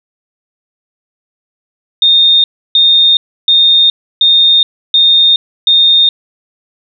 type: tone bursts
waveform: sine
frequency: 3665 Hz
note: A#7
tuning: 30 cents flat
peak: -4 dBFS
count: 6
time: 2.02-6.09 s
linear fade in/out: 2 ms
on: 420 ms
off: 310 ms
effects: none